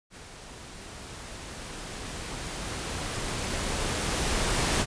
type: noise with level ramp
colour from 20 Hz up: pink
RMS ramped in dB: -46 to -25 dBFS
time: 0.1-4.86 s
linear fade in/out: 50 ms
effects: resampled to 22050 Hz